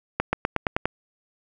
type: accelerating click train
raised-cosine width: 0.5 ms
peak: -6 dBFS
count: 7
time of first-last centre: 0.2-0.856 s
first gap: 130 ms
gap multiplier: 0.93
effects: none